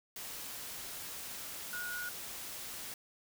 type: tone in noise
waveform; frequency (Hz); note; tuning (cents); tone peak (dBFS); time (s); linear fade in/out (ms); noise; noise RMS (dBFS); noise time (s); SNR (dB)
sine; 1449; F#6; -37; -38; 1.73-2.09; 2; white; -44; 0.16-2.94; +3
effects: none